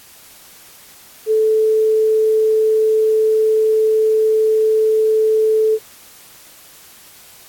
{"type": "tone", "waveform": "sine", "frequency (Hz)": 436.7, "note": "A4", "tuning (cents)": -13, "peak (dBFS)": -11, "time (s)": [1.26, 5.79], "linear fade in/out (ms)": 50, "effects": ["white hiss -43 dBFS RMS until 7.48 s", "AAC 64 kbps"]}